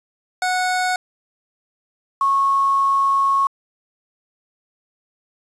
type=tone pair in turn; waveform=25% pulse / sine; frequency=735 / 1097.9 Hz; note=F#5 / C#6; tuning=-12 / -17 cents; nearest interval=perfect fifth; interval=695 cents; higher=second; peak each=-14 dBFS; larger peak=neither; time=0.42-0.96 / 2.21-3.47 s; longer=second; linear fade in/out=2 ms; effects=resampled to 22050 Hz + 7-bit